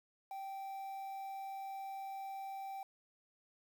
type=tone with quantisation; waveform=triangle; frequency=779 Hz; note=G5; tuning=11 cents flat; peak=-40 dBFS; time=0.31-2.83 s; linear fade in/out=2 ms; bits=10; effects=none